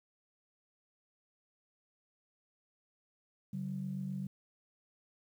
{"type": "tone pair together", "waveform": "sine", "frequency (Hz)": [142.11, 189.7], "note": ["C#3", "F#3"], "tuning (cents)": [43, 43], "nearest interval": "perfect fourth", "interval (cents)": 500, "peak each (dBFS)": [-40, -37], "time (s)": [3.53, 4.27], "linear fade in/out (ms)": 5, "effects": ["tanh soft clip ceiling -28 dBFS", "11-bit"]}